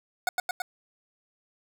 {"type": "tone with echo", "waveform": "25% pulse", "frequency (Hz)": 730, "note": "F#5", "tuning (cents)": -24, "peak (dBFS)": -19, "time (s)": [0.27, 0.29], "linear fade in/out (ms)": 2, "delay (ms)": 110, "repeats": 3, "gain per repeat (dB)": -2, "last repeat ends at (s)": 0.62, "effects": []}